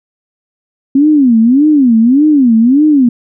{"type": "tone with vibrato", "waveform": "sine", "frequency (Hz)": 261.6, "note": "C4", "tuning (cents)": 0, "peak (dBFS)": -4, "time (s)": [0.95, 3.09], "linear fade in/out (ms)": 5, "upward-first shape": "sine", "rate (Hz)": 1.7, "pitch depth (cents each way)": 280, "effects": []}